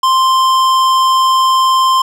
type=tone with tanh clipping; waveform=sine; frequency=1046.5 Hz; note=C6; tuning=in tune; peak=-10 dBFS; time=0.03-2.02 s; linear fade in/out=5 ms; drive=16 dB; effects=none